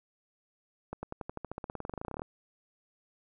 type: accelerating click train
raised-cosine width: 1 ms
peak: -23 dBFS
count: 25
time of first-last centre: 0.93-2.219 s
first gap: 100 ms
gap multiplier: 0.94
effects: none